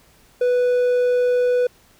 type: tone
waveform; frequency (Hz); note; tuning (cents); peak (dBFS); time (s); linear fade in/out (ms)
triangle; 493.9; B4; 0; -13; 0.41-1.67; 5
effects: pink hiss -54 dBFS RMS until 1.99 s